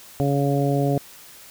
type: harmonic tone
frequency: 140.6 Hz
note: C#3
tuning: 25 cents sharp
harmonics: 1 / 2 / 3 / 4 / 5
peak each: -21 / -24 / -26 / -27 / -28 dBFS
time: 0.2-0.98 s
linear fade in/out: 0 ms
effects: white hiss -45 dBFS RMS until 1.5 s